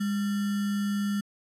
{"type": "tone with sample-and-hold", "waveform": "sine", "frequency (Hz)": 203.1, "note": "G#3", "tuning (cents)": -38, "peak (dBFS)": -25, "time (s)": [0, 1.21], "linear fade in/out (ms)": 10, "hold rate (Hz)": 1575, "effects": ["resampled to 32000 Hz"]}